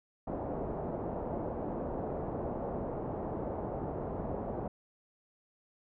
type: low-pass noise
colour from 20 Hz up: white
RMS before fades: -37 dBFS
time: 0.27-4.68 s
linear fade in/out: 5 ms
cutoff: 730 Hz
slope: 24 dB/octave
effects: none